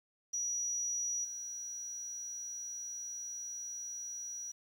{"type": "tone with level steps", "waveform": "sine", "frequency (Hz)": 5820, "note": "F#8", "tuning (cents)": -29, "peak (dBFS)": [-33, -40], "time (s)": [0.33, 4.52], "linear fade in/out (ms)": 10, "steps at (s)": 1.24, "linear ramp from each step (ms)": 10, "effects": ["10-bit"]}